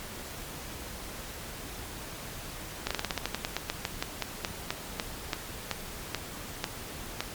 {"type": "slowing click train", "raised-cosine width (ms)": 0.2, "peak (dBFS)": -11, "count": 23, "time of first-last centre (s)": [2.87, 7.206], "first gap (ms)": 36, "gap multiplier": 1.14, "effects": ["pink hiss -41 dBFS RMS until 7.34 s", "MP3 96 kbps"]}